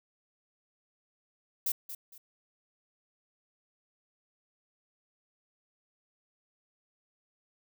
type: noise with echo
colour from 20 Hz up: violet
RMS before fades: -30 dBFS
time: 1.66-1.72 s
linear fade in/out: 5 ms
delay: 230 ms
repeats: 2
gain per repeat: -11 dB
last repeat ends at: 2.18 s
effects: none